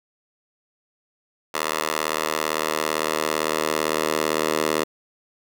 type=tone with high-pass filter sweep; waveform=10% pulse; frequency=77.78 Hz; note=D#2; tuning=in tune; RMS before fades=-24 dBFS; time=1.54-4.84 s; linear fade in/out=5 ms; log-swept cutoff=760 to 450 Hz; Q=0.98; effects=none